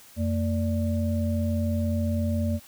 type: tone cluster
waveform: sine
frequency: 88.8 / 226.5 / 585 Hz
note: F2 / A#3 / D5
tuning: +29 / -50 / -7 cents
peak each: -25 / -27 / -34 dBFS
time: 0.16-2.6 s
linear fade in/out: 50 ms
effects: white hiss -51 dBFS RMS until 2.67 s